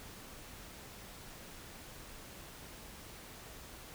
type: silence
effects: pink hiss -51 dBFS RMS until 3.94 s